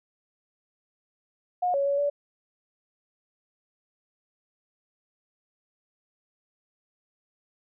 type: tone with pitch steps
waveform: sine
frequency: 720 / 558 / 563 / 575 Hz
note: F#5 / C#5 / C#5 / D5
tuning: -47 / +11 / +27 / -37 cents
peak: -22 dBFS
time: 1.62-2.1 s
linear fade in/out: 10 ms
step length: 120 ms
effects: none